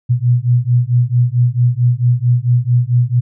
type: beating tone pair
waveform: sine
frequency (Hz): 120 / 124.5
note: B2 / B2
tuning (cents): -49 / +14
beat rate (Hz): 4.5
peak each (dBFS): -13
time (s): 0.09-3.21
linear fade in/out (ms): 20
effects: none